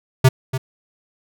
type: tone with echo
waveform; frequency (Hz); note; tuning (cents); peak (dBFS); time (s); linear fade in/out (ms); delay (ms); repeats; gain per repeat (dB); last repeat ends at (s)
square; 130.81; C3; 0; -8; 0.24-0.29; 10; 290; 1; -12; 0.58
effects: none